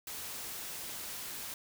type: noise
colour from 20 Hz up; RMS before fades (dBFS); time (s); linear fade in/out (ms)
white; -42; 0.07-1.54; 2
effects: none